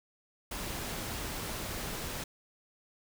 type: noise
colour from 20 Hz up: pink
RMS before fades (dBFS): -38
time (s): 0.51-2.24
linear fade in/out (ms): 5
effects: none